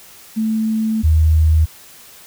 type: tone pair in turn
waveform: sine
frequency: 220 / 78.87 Hz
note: A3 / D#2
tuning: 0 / +24 cents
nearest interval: octave + tritone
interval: 1776 cents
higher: first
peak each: -15 / -9 dBFS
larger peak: second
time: 0.36-1.03 / 1.03-1.66 s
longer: first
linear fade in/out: 20 ms
effects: white hiss -42 dBFS RMS until 2.26 s